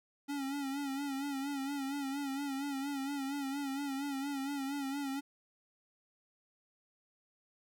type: tone with vibrato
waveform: square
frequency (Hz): 277.2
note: C#4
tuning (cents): 0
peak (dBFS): -36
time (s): 0.28-5.21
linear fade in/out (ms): 20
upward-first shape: sine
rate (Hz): 4.3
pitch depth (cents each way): 62
effects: none